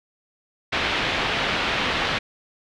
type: low-pass noise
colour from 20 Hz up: white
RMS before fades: -24 dBFS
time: 0.72-2.19 s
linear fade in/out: 10 ms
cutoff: 3400 Hz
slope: 24 dB/octave
effects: none